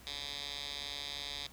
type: tone with band-pass filter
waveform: 10% pulse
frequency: 142.8 Hz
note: D3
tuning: 48 cents flat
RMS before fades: -42 dBFS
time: 0.07-1.47 s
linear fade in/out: 0 ms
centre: 4000 Hz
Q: 3.9
effects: added 60 Hz sine -57 dBFS peak until 1.52 s + pink hiss -57 dBFS RMS until 1.52 s